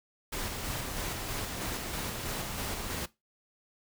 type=noise with tremolo; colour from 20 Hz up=pink; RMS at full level=-35 dBFS; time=0.32-3.06 s; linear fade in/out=10 ms; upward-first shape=square; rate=3.1 Hz; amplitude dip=25%; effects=noise-tail reverb RT60 0.2 s tail -18 dB re dry